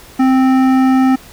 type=tone with hard clipping; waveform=sine; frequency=261.6 Hz; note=C4; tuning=in tune; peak=-10 dBFS; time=0.19-1.16 s; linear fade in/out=10 ms; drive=13 dB; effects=pink hiss -39 dBFS RMS until 1.32 s